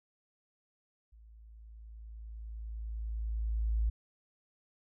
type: tone with level ramp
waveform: sine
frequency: 55 Hz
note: A1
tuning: in tune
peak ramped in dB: -54 to -26 dBFS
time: 1.12-3.9 s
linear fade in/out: 10 ms
effects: none